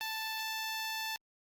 10% pulse tone, 881 Hz, A5, 2 cents sharp, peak -27 dBFS, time 0.01-1.16 s, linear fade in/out 0 ms, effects Opus 32 kbps

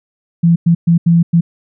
sine tone bursts at uneven times, 168.9 Hz, E3, 42 cents sharp, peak -6 dBFS, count 5, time 0.43-0.56 / 0.66-0.75 / 0.87-0.98 / 1.06-1.23 / 1.33-1.41 s, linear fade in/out 10 ms, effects none

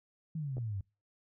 sine exponential sweep, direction down, 164.81 to 93 Hz, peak -34 dBFS, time 0.35-0.81 s, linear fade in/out 5 ms
clicks, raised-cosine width 2 ms, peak -32 dBFS, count 2, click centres 0.569 / 0.582 s
effects noise-tail reverb RT60 0.3 s tail -26 dB re dry

